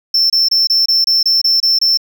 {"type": "tone bursts", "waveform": "triangle", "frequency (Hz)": 5360, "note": "E8", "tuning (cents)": 28, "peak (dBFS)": -8, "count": 10, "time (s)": [0.14, 1.974], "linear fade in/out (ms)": 5, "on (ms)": 160, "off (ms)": 26, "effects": []}